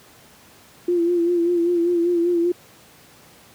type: tone with vibrato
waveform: sine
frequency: 345.2 Hz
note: F4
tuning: 20 cents flat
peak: -16 dBFS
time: 0.88-2.52 s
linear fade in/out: 5 ms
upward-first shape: sine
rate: 5.1 Hz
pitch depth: 45 cents each way
effects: pink hiss -49 dBFS RMS until 3.54 s + high-pass 100 Hz 12 dB/octave